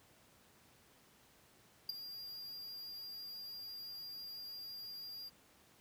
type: tone with ADSR envelope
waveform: square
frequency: 4798 Hz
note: D8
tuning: 36 cents sharp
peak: -33 dBFS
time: 1.89-5.3 s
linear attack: 5 ms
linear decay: 12 ms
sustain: -13 dB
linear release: 26 ms
effects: pink hiss -66 dBFS RMS until 5.8 s + high-pass 80 Hz 12 dB/octave